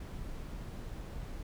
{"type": "noise", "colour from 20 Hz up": "brown", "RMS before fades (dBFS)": -42, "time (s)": [0, 1.43], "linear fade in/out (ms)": 5, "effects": []}